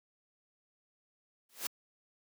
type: noise with exponential growth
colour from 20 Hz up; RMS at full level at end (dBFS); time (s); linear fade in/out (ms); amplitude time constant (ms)
white; -31; 1.49-1.67; 5; 37
effects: high-pass 200 Hz 12 dB/octave